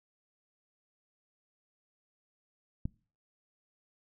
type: click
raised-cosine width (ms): 5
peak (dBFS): -21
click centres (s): 2.855
effects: noise-tail reverb RT60 0.4 s tail -24 dB re dry